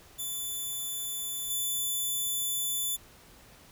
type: tone with level steps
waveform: 5% pulse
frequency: 3500 Hz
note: A7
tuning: 10 cents flat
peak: -25 / -21 dBFS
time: 0.18-2.97 s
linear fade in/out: 20 ms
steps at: 1.5 s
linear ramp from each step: 5 ms
effects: pink hiss -55 dBFS RMS until 3.71 s